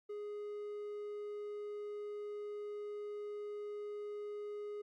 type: tone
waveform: triangle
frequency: 415.3 Hz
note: G#4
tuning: in tune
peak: -39 dBFS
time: 0.09-4.82 s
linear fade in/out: 10 ms
effects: Opus 48 kbps